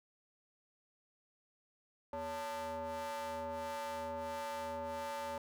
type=ring-modulated tone; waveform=45% pulse; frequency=161.5 Hz; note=E3; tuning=35 cents flat; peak=-36 dBFS; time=2.13-5.38 s; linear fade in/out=2 ms; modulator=726 Hz; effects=none